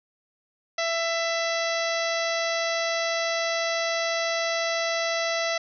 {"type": "harmonic tone", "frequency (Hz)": 666, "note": "E5", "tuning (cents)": 18, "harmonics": [1, 2, 3, 4, 5, 6, 7, 8, 9], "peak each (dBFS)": [-27, -33, -30, -36, -37, -36, -38, -38, -37], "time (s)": [0.78, 5.58], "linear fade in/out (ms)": 5, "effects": []}